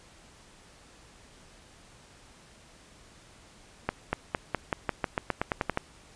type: accelerating click train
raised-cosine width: 0.5 ms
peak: -11 dBFS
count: 14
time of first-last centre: 3.89-5.774 s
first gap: 240 ms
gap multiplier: 0.91
effects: pink hiss -55 dBFS RMS until 6.15 s + resampled to 22050 Hz